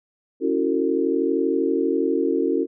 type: chord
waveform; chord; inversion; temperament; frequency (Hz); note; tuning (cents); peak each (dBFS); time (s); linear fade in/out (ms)
sine; F# minor seventh; second; equal with one note detuned; 277.2 / 329.6 / 370 / 451.6; C#4 / E4 / F#4 / A4; 0 / 0 / 0 / +45; -24; 0.4-2.67; 50
effects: none